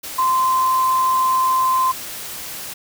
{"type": "tone in noise", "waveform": "sine", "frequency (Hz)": 1038, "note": "C6", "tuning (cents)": -14, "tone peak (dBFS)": -14, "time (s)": [0.18, 1.92], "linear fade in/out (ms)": 10, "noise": "white", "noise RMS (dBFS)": -31, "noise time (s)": [0.03, 2.74], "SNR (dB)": 14, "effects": []}